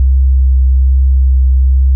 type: tone with vibrato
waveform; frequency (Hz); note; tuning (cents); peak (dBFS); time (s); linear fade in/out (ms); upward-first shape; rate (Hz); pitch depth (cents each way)
sine; 65.41; C2; 0; -5; 0-1.95; 0; triangle; 1.2; 17
effects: none